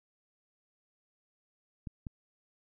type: clicks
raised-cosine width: 5 ms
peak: -27 dBFS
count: 2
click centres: 1.872 / 2.068 s
effects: none